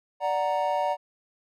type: chord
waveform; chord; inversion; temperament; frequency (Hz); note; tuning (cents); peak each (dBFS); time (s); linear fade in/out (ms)
triangle; D augmented; none; equal; 587.3 / 740 / 932.3; D5 / F#5 / A#5; 0 / 0 / 0; -26; 0.2-0.97; 50
effects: none